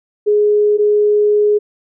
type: tone pair in turn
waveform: sine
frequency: 417.5 / 417.5 Hz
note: G#4 / G#4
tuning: +9 / +9 cents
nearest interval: unison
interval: 0 cents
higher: neither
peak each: -9 dBFS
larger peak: neither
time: 0.26-0.78 / 0.78-1.59 s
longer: second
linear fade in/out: 20 ms
effects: none